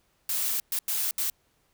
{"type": "noise bursts at uneven times", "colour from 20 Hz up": "blue", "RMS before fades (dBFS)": -28, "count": 4, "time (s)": [[0.29, 0.6], [0.72, 0.79], [0.88, 1.11], [1.18, 1.3]], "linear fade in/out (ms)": 2, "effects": ["pink hiss -69 dBFS RMS until 1.73 s"]}